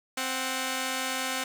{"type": "tone pair together", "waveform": "5% pulse", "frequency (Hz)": [261.6, 739.9], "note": ["C4", "F#5"], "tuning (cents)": [0, 0], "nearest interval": "octave + tritone", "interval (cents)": 1800, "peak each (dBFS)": [-19, -22], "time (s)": [0.17, 1.44], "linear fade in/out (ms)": 5, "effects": []}